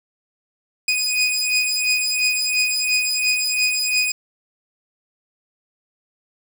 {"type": "beating tone pair", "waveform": "20% pulse", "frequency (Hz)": [2489, 2491.9], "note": ["D#7", "D#7"], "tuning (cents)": [0, 2], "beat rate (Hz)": 2.9, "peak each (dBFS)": -16, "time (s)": [0.88, 4.12], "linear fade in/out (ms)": 5, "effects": ["7-bit"]}